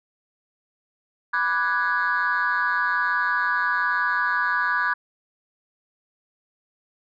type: chord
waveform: sine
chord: G# half-diminished seventh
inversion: first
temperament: equal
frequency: 987.8 / 1174.7 / 1480 / 1661.2 Hz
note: B5 / D6 / F#6 / G#6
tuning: 0 / 0 / 0 / 0 cents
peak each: -26 / -26 / -24 / -23 dBFS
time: 1.33-4.94 s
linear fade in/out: 10 ms
effects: tanh soft clip ceiling -14 dBFS